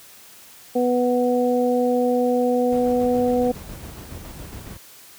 harmonic tone, 246.9 Hz, B3, in tune, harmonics 1 / 2 / 3, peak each -21 / -19 / -26 dBFS, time 0.75-3.52 s, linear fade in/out 10 ms
brown noise with tremolo, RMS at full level -31 dBFS, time 2.72-4.77 s, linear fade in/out 5 ms, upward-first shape square, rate 7.2 Hz, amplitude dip 35%
effects white hiss -46 dBFS RMS until 5.18 s + high-pass 60 Hz 12 dB/octave

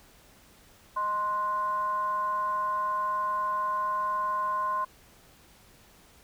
sine tone with frequency modulation, 1046.5 Hz, C6, in tune, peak -26 dBFS, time 0.96-4.85 s, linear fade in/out 10 ms, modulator 426 Hz, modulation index 0.4, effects pink hiss -57 dBFS RMS until 6.23 s

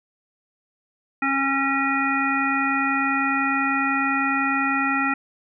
harmonic tone, 273 Hz, C#4, 26 cents flat, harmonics 1 / 3 / 5 / 7 / 9, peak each -25 / -28 / -24 / -26 / -27 dBFS, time 1.22-5.14 s, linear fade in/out 5 ms, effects none

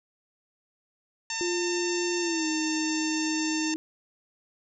harmonic tone, 902 Hz, A5, 43 cents sharp, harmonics 1 / 2 / 3 / 4 / 5 / 6 / 7 / 8, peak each -39 / -37 / -36 / -42 / -41 / -37 / -37 / -38 dBFS, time 1.3-3.74 s, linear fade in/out 2 ms
sine tone with pitch glide, 349.2 to 314.7 Hz, F4 to D#4, 0 to +20 cents, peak -27 dBFS, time 1.41-3.76 s, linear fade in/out 0 ms, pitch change -180 cents, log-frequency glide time 2.2-2.46 s
effects none

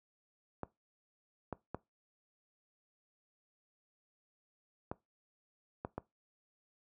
clicks, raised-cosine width 1 ms, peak -24 dBFS, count 6, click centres 0.633 / 1.527 / 1.746 / 4.915 / 5.849 / 5.98 s, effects noise-tail reverb RT60 0.2 s tail -20 dB re dry + high-pass 60 Hz 12 dB/octave

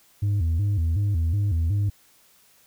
sine tone with vibrato, 91.4 Hz, F#2, 21 cents flat, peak -17 dBFS, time 0.22-1.9 s, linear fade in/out 10 ms, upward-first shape square, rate 2.7 Hz, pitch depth 190 cents each way, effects tanh soft clip ceiling -19 dBFS + white hiss -58 dBFS RMS until 2.66 s

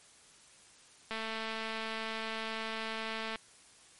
click train, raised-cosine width 0.3 ms, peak -22 dBFS, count 500, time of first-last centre 1.11-3.358 s, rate 222 Hz, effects white hiss -59 dBFS RMS until 3.99 s + MP3 48 kbps

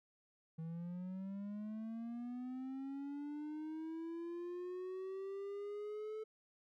triangle linear sweep, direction up, 160 to 437 Hz, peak -40 dBFS, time 0.58-6.24 s, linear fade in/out 10 ms, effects none

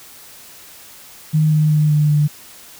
sine tone with pitch steps, 154.8 / 153.2 / 151.61 / 150.05 / 148.49 Hz, D#3 / D#3 / D#3 / D3 / D3, -9 / -27 / -45 / +38 / +19 cents, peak -11 dBFS, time 1.33-2.28 s, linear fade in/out 20 ms, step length 190 ms, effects white hiss -41 dBFS RMS until 2.79 s

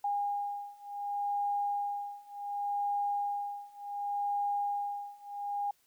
sine beating tone pair, 813 / 813.68 Hz, G#5 / G#5, -37 / -36 cents, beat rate 0.68 Hz, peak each -35 / -34 dBFS, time 0.04-5.71 s, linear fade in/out 5 ms, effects white hiss -70 dBFS RMS until 5.86 s

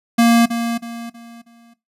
square tone with echo, 233.1 Hz, A#3, in tune, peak -10 dBFS, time 0.18-0.46 s, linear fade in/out 10 ms, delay 320 ms, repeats 4, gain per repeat -9 dB, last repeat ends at 1.74 s, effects noise-tail reverb RT60 0.2 s tail -17 dB re dry + resampled to 32000 Hz

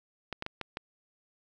clicks, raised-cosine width 0.3 ms, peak -19 dBFS, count 5, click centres 0.327 / 0.424 / 0.464 / 0.613 / 0.771 s, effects none

